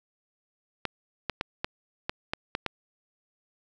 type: clicks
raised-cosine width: 0.3 ms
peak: -12 dBFS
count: 8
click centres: 0.853 / 1.297 / 1.411 / 1.645 / 2.095 / 2.335 / 2.551 / 2.663 s
effects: 9-bit